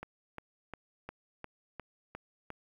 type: click train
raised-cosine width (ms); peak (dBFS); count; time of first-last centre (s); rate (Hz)
0.5; -26; 8; 0.03-2.503; 2.83
effects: 10-bit